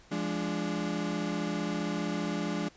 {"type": "chord", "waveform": "35% pulse", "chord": "D diminished", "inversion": "first", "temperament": "equal with one note detuned", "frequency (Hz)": [172.51, 207.7, 293.7], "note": ["F3", "Ab3", "D4"], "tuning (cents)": [-21, 0, 0], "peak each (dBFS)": -33, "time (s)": [0.11, 2.69], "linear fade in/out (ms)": 10, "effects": ["pink hiss -58 dBFS RMS until 2.76 s", "resampled to 16000 Hz"]}